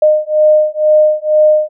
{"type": "beating tone pair", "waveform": "sine", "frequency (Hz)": [611, 613.1], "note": ["D#5", "D#5"], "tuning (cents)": [-32, -26], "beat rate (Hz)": 2.1, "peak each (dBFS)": -10, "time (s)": [0.02, 1.69], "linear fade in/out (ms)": 5, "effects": []}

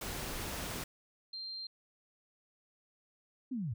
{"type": "noise", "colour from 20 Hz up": "pink", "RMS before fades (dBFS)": -40, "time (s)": [0.01, 0.84], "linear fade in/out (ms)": 5}
{"type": "tone", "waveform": "sine", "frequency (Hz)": 4170, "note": "C8", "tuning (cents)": -7, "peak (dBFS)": -40, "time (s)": [1.33, 1.67], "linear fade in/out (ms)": 5}
{"type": "linear sweep", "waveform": "sine", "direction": "down", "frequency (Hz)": [272.7, 96.3], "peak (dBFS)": -34, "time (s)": [3.51, 3.74], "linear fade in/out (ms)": 10}
{"effects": []}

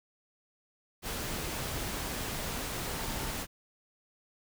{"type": "tone in noise", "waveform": "sine", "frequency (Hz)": 900, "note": "A5", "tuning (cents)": 39, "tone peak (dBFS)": -47, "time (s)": [2.9, 3.34], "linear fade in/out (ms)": 50, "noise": "pink", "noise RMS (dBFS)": -36, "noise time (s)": [1.02, 3.47], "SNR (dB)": -14, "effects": []}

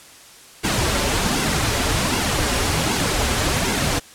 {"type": "noise with flanger", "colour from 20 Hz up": "pink", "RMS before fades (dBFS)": -20, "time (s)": [0.63, 4], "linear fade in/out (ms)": 20, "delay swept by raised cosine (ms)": [1.6, 6.4], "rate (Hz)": 1.3, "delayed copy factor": -0.6, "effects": ["white hiss -44 dBFS RMS until 4.14 s", "low-pass 10000 Hz 12 dB/octave"]}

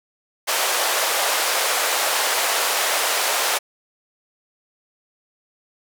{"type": "band-pass noise", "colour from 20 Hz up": "pink", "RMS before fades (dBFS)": -21, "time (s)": [0.47, 3.59], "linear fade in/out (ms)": 20, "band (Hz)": [530, 15000], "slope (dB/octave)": 24, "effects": []}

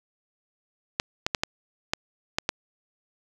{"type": "clicks", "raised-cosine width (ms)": 0.2, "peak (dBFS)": -6, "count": 7, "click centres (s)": [0.999, 1.265, 1.348, 1.435, 1.935, 2.385, 2.491], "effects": ["7-bit"]}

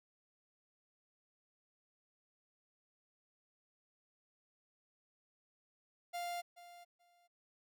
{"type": "tone with echo", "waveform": "45% pulse", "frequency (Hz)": 698.5, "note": "F5", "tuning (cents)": 0, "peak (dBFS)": -39, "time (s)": [6.13, 6.42], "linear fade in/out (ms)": 20, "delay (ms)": 430, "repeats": 2, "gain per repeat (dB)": -15, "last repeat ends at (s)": 7.28, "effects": []}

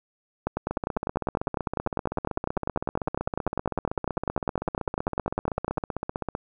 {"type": "two click trains", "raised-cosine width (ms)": 1, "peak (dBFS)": [-14, -11], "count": [89, 54], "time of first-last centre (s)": [[0.71, 6.351], [0.47, 5.781]], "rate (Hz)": [15.6, 9.98], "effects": []}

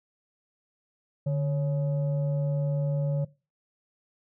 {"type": "tone pair together", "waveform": "sine", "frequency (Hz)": [146.83, 554.4], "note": ["D3", "C#5"], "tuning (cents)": [0, 0], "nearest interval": "octave + major seventh", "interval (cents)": 2300, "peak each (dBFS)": [-23, -32], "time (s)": [1.26, 3.25], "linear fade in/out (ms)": 10, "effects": ["noise-tail reverb RT60 0.3 s tail -21 dB re dry", "tanh soft clip ceiling -20 dBFS"]}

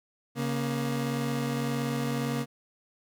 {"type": "tone pair together", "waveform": "30% pulse", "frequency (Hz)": [139.18, 236.6], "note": ["C#3", "A#3"], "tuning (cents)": [7, 26], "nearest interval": "major sixth", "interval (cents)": 919, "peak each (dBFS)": -28, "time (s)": [0.35, 2.46], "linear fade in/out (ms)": 50, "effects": []}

